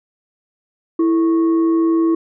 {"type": "tone with frequency modulation", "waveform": "sine", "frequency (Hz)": 329.6, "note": "E4", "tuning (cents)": 0, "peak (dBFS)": -12, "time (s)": [0.99, 2.15], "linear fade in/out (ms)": 5, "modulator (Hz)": 771, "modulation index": 0.29, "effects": []}